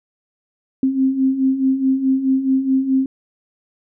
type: beating tone pair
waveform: sine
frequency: 261.6 / 266.3 Hz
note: C4 / C4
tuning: 0 / +31 cents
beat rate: 4.7 Hz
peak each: -21 / -15 dBFS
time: 0.83-3.06 s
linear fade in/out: 2 ms
effects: none